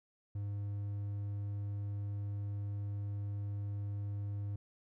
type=tone; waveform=triangle; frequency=101.6 Hz; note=G#2; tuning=38 cents flat; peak=-34 dBFS; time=0.35-4.56 s; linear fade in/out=5 ms; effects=none

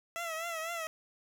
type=tone with vibrato; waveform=15% pulse; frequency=661 Hz; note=E5; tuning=5 cents sharp; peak=-29 dBFS; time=0.16-0.87 s; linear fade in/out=0 ms; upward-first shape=triangle; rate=4 Hz; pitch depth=86 cents each way; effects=none

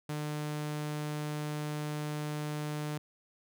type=tone; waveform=sawtooth; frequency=150 Hz; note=D3; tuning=37 cents sharp; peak=-30 dBFS; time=0.09-2.98 s; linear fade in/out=5 ms; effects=none

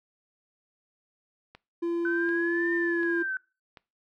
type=click train; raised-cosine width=0.3 ms; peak=-30 dBFS; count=4; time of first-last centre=1.55-3.772 s; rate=1.35 Hz
type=tone; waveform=triangle; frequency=340.6 Hz; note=F4; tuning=43 cents flat; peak=-24 dBFS; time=1.82-3.23 s; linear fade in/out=10 ms
type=linear two-way sweep; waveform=sine; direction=up then down; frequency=1514 to 1813 to 1514 Hz; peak=-28 dBFS; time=2.05-3.37 s; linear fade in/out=2 ms; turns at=2.73 s
effects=noise-tail reverb RT60 0.3 s tail -22 dB re dry

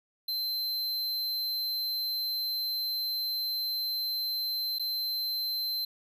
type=tone with dropouts; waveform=square; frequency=4100 Hz; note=C8; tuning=36 cents flat; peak=-30 dBFS; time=0.28-5.85 s; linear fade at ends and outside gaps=5 ms; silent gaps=4.786-4.795 s; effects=none

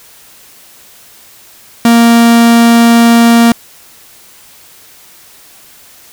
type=tone; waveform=45% pulse; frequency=233.1 Hz; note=A#3; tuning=in tune; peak=-3 dBFS; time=1.85-3.52 s; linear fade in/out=2 ms; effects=white hiss -39 dBFS RMS until 6.12 s

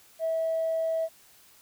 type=tone with tanh clipping; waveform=triangle; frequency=650 Hz; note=E5; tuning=24 cents flat; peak=-25 dBFS; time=0.19-1.09 s; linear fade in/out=50 ms; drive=4 dB; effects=white hiss -57 dBFS RMS until 1.61 s

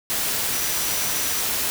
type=tone in noise; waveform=sine; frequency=5870 Hz; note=F#8; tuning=15 cents flat; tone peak=-32 dBFS; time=0.53-1.41 s; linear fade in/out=0 ms; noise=white; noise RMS=-24 dBFS; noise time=0.1-1.7 s; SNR=-11 dB; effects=none

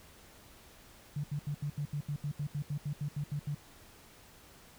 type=tone bursts; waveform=sine; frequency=145.6 Hz; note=D3; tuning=15 cents flat; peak=-32 dBFS; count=16; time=1.16-3.548 s; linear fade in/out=5 ms; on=78 ms; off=76 ms; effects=pink hiss -57 dBFS RMS until 4.78 s

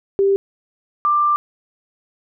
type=tone pair in turn; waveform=sine; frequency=393.8 / 1184.8 Hz; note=G4 / D6; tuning=+8 / +15 cents; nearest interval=octave + perfect fifth; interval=1907 cents; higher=second; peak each=-12 / -13 dBFS; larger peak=first; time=0.19-0.36 / 1.05-1.36 s; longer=second; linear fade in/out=0 ms; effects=none

